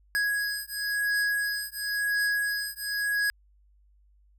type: beating tone pair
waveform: square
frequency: 1661.2 / 1662.16 Hz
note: G#6 / G#6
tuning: 0 / +1 cents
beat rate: 0.96 Hz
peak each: -30 / -30 dBFS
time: 0.15-3.3 s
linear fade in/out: 0 ms
effects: added 50 Hz sine -58 dBFS peak until 4.38 s